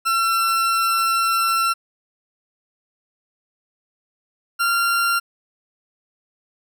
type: tone pair in turn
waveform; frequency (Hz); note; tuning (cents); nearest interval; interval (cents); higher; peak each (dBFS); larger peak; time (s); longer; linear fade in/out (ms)
40% pulse; 1351 / 1381.8; E6 / F6; +42 / -19; unison; 39; second; -16; neither; 0.05-1.74 / 4.59-5.2; first; 20
effects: none

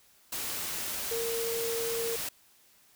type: tone in noise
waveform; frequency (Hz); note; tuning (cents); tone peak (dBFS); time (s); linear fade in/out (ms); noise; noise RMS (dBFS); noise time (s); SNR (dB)
sine; 461.4; A#4; -18; -31; 1.11-2.16; 5; white; -35; 0.32-2.29; +1
effects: white hiss -62 dBFS RMS until 2.95 s

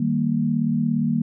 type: chord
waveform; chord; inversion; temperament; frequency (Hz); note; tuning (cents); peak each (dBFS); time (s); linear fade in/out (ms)
sine; Eb major; none; equal; 155.56 / 196 / 233.1; Eb3 / G3 / Bb3; 0 / 0 / 0; -24 / -25 / -21; 0-1.22; 5
effects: none

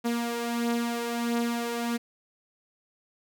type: beating tone pair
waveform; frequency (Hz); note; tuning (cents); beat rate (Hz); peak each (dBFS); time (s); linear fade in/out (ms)
sawtooth; 234.4 / 235.9; A#3 / A#3; +10 / +21; 1.5; -29 / -24; 0.04-1.98; 20
effects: none

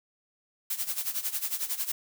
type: noise with tremolo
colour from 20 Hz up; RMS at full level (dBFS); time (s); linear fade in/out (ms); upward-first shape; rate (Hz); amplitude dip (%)
blue; -29; 0.7-1.92; 5; sine; 11; 80
effects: none

